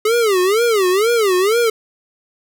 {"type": "tone with vibrato", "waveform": "square", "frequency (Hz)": 415.3, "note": "G#4", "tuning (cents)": 0, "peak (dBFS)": -13, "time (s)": [0.05, 1.7], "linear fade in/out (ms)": 5, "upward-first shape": "sine", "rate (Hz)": 2.1, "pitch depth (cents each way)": 240, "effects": []}